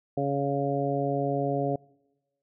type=harmonic tone; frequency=140 Hz; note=C#3; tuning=18 cents sharp; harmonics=1 / 2 / 3 / 4 / 5; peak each=-31 / -31 / -31 / -31 / -31 dBFS; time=0.17-1.76 s; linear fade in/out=5 ms; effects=noise-tail reverb RT60 1.0 s tail -25 dB re dry